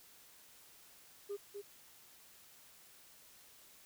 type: tone with echo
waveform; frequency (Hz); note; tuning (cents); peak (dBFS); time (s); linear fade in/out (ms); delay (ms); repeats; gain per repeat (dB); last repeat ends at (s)
sine; 405; G#4; -43; -36; 1.29-1.37; 20; 250; 1; -6; 1.62
effects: tanh soft clip ceiling -37 dBFS + white hiss -61 dBFS RMS until 3.85 s